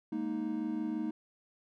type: chord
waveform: triangle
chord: Ab suspended second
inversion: none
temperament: just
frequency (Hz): 207.7 / 233.6 / 311.5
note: Ab3 / Bb3 / Eb4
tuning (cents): 0 / +4 / +2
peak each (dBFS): -38 / -35 / -33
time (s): 0.12-1.11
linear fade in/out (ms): 5
effects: none